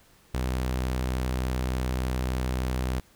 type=tone; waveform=sawtooth; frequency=63.4 Hz; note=B1; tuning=46 cents sharp; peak=-22 dBFS; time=0.34-3 s; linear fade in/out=5 ms; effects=pink hiss -59 dBFS RMS until 3.15 s